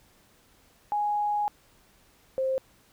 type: tone pair in turn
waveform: sine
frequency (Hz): 830.6 / 527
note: G#5 / C5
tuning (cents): 0 / +12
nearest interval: minor sixth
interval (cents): 788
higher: first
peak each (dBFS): -24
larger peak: neither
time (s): 0.92-1.48 / 2.38-2.58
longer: first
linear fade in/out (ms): 0
effects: pink hiss -61 dBFS RMS until 2.92 s